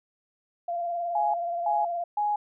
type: tone with vibrato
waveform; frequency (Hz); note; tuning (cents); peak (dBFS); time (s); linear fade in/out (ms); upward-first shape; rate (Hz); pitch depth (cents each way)
sine; 690; F5; -21; -27; 0.68-2.04; 5; sine; 19; 31
type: tone bursts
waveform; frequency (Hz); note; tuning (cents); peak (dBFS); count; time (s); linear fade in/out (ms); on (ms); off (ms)
sine; 833; G#5; +5; -23; 3; 1.15-2.36; 5; 190; 320
effects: none